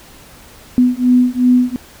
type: beating tone pair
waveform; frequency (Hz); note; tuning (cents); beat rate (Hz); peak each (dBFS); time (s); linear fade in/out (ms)
sine; 247.7 / 250.4; B3 / B3; +5 / +24; 2.7; -12; 0.78-1.76; 0
effects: pink hiss -41 dBFS RMS until 2 s